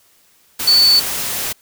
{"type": "tone in noise", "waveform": "sine", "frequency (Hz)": 4482, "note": "C#8", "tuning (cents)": 18, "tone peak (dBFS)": -8, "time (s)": [0.67, 1], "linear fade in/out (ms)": 10, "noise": "white", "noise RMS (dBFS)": -22, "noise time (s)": [0.59, 1.53], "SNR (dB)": 11, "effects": ["white hiss -54 dBFS RMS until 1.61 s"]}